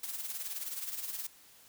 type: noise with tremolo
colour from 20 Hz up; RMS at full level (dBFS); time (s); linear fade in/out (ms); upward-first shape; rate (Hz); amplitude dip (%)
blue; -37; 0.03-1.27; 5; sine; 19; 60
effects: white hiss -59 dBFS RMS until 1.68 s